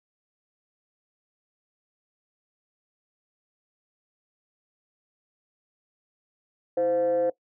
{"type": "tone with frequency modulation", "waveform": "sine", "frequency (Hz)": 518, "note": "C5", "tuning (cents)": -17, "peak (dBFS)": -20, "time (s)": [6.77, 7.3], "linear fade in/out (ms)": 5, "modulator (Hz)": 192, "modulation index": 0.48, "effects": ["noise-tail reverb RT60 0.1 s tail -19 dB re dry", "tanh soft clip ceiling -17 dBFS"]}